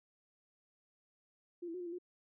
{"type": "tone with pitch steps", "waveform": "sine", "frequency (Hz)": [349, 331.6, 363.8, 352.2, 339.1, 357], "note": ["F4", "E4", "F#4", "F4", "E4", "F4"], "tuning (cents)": [-1, 10, -29, 15, 49, 38], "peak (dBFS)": -40, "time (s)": [1.62, 1.986], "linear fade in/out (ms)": 10, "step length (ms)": 61, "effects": []}